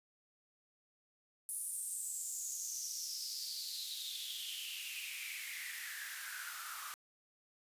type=noise with high-pass filter sweep; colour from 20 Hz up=white; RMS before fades=-43 dBFS; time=1.49-6.94 s; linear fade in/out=0 ms; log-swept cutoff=10000 to 1200 Hz; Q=6.7; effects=resampled to 32000 Hz